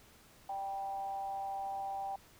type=tone with frequency modulation; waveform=sine; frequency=784 Hz; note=G5; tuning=in tune; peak=-36 dBFS; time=0.49-2.16 s; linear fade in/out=5 ms; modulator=190 Hz; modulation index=0.38; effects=pink hiss -61 dBFS RMS until 2.39 s